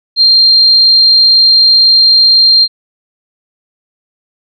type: tone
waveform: sine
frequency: 4186 Hz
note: C8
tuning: in tune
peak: -3 dBFS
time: 0.16-2.68 s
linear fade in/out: 50 ms
effects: none